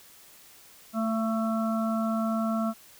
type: harmonic tone with a mistuned harmonic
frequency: 222.2 Hz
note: A3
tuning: 17 cents sharp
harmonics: 1 / 3 / 5 / 6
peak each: -26 / -32 / -38 / -35 dBFS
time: 0.93-2.74 s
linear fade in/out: 50 ms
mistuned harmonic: 3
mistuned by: +17 cents
effects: white hiss -53 dBFS RMS until 2.99 s